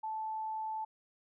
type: tone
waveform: sine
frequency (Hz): 875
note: A5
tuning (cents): -10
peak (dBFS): -35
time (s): 0.03-0.85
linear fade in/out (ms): 10
effects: none